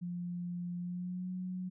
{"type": "tone with pitch glide", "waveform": "sine", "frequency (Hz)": [175.7, 183.37], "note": ["F3", "F#3"], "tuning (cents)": [11, -15], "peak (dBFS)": -36, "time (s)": [0.01, 1.7], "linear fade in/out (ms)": 20, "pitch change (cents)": 74, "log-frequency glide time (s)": [0.78, 1.3], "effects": []}